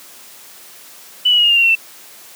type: tone with pitch steps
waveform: sine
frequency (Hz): 2976 / 2932 / 2888 / 2845 / 2802 / 2761 / 2720 / 2679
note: F#7 / F#7 / F#7 / F7 / F7 / F7 / F7 / E7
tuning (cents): +9 / -16 / -43 / +31 / +5 / -20 / -46 / +27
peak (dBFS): -9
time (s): 1.25-1.754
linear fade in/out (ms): 10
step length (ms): 63
effects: white hiss -40 dBFS RMS until 2.35 s + high-pass 200 Hz 12 dB/octave